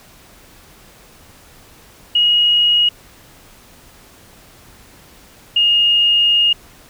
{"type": "tone pair in turn", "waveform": "sine", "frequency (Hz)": [2887, 2847], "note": ["F#7", "F7"], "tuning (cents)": [-43, 33], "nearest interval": "unison", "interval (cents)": 24, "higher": "first", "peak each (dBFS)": -10, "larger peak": "neither", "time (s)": [[2.15, 2.89], [5.56, 6.53]], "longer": "second", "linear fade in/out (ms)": 5, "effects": ["pink hiss -45 dBFS RMS until 6.89 s"]}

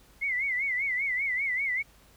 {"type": "tone with vibrato", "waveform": "sine", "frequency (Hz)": 2100, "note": "C7", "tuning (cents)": 6, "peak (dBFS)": -26, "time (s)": [0.21, 1.83], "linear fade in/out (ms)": 20, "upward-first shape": "sine", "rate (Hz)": 5.1, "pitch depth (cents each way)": 120, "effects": ["added 50 Hz sine -60 dBFS peak until 2.16 s", "pink hiss -59 dBFS RMS until 2.16 s"]}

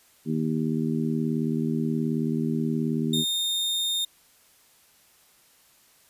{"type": "harmonic tone", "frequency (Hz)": 78.7, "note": "D#2", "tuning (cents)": 20, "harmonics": [2, 3, 4, 5], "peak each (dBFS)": [-28, -26, -32, -34], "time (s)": [0.25, 3.25], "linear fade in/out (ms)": 50}
{"type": "tone", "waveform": "40% pulse", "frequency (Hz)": 3659, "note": "A#7", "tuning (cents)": -33, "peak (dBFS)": -23, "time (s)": [3.13, 4.05], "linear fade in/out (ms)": 5}
{"effects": ["white hiss -59 dBFS RMS until 6.09 s", "resampled to 32000 Hz"]}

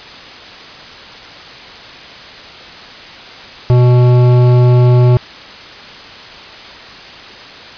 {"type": "tone with hard clipping", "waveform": "triangle", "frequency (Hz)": 123.47, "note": "B2", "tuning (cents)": 0, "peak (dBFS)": -7, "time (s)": [3.7, 5.17], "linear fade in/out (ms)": 0, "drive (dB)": 17, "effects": ["white hiss -32 dBFS RMS until 7.77 s", "resampled to 11025 Hz"]}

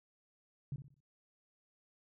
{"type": "tone with echo", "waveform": "sine", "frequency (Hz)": 138.59, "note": "C#3", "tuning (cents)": 0, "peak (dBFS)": -36, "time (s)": [0.72, 0.76], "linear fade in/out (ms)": 2, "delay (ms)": 61, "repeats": 4, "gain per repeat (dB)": -9, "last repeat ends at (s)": 1.004, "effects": []}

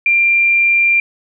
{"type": "tone", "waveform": "sine", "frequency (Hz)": 2379, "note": "D7", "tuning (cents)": 22, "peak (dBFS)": -9, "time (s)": [0.06, 1], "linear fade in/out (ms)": 2, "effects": []}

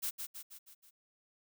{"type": "noise with echo", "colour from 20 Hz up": "blue", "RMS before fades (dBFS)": -36, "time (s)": [0.02, 0.11], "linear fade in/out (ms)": 20, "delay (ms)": 160, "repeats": 5, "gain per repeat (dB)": -5, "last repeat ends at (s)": 0.91, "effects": []}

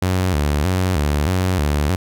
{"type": "tone with vibrato", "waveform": "sawtooth", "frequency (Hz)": 82.41, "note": "E2", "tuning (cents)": 0, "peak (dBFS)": -12, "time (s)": [0.02, 1.96], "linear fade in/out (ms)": 5, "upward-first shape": "square", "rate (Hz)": 1.6, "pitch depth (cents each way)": 200, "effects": []}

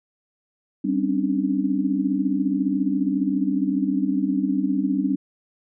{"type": "tone cluster", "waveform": "sine", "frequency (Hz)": [195.1, 262.4, 277.1, 296.8], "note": ["G3", "C4", "C#4", "D4"], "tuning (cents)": [-8, 5, -1, 18], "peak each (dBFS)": -25, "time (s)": [0.84, 5.16], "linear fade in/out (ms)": 10, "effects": []}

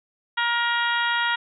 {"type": "harmonic tone", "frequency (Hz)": 472.5, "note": "A#4", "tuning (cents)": 23, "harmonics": [2, 3, 4, 5, 6, 7, 8], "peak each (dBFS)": [-26, -25, -26, -37, -33, -30, -36], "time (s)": [0.37, 1.36], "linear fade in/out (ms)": 10, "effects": []}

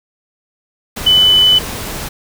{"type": "tone in noise", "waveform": "sine", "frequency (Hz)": 3000, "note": "F#7", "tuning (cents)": 23, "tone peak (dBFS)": -6, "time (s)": [1.06, 1.59], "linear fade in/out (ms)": 10, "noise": "pink", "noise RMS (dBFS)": -24, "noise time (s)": [0.96, 2.09], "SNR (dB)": 15, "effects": []}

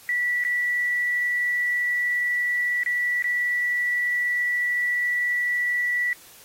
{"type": "tone with dropouts", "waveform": "sine", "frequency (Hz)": 1954, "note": "B6", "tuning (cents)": -19, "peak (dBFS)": -21, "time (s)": [0.09, 6.13], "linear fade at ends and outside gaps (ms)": 1, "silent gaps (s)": [[0.439, 0.449], [2.834, 2.861], [3.224, 3.242]], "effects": ["white hiss -49 dBFS RMS until 6.44 s", "AAC 48 kbps"]}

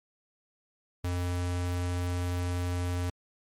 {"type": "tone", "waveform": "square", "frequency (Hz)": 88.8, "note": "F2", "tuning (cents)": 29, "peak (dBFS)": -29, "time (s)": [1.04, 3.1], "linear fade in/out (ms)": 5, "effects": ["MP3 64 kbps"]}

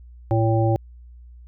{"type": "harmonic tone", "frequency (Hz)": 112.5, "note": "A2", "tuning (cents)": 39, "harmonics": [1, 3, 5, 7], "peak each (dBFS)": [-18, -23, -25, -26], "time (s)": [0.31, 0.76], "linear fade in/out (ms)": 0, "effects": ["added 60 Hz sine -41 dBFS peak until 1.47 s"]}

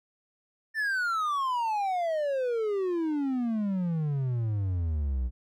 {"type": "exponential sweep", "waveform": "triangle", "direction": "down", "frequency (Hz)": [1802, 59], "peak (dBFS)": -24, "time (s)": [0.74, 5.31], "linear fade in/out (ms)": 50, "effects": []}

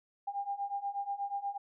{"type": "beating tone pair", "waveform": "sine", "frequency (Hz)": [797, 805.3], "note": ["G5", "G5"], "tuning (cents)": [28, 46], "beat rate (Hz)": 8.3, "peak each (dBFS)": [-38, -36], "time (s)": [0.27, 1.58], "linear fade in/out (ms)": 10, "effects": []}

